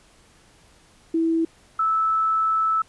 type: tone pair in turn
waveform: sine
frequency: 327.6 / 1310.4 Hz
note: E4 / E6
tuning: -11 / -11 cents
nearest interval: 2 octaves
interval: 2400 cents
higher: second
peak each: -18 dBFS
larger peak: neither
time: 1.14-1.45 / 1.79-2.82 s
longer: second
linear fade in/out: 5 ms
effects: pink hiss -55 dBFS RMS until 2.88 s + resampled to 24000 Hz